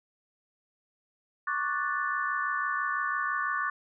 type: chord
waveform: sine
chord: D major seventh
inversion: third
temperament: equal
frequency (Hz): 1108.7 / 1174.7 / 1480 / 1760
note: C#6 / D6 / F#6 / A6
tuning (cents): 0 / 0 / 0 / 0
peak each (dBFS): -33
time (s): 1.47-3.7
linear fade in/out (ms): 5
effects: none